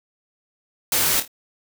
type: noise with echo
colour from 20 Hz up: white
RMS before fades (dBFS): -20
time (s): 0.92-1.2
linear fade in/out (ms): 2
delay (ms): 26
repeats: 3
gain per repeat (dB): -9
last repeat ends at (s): 1.278
effects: none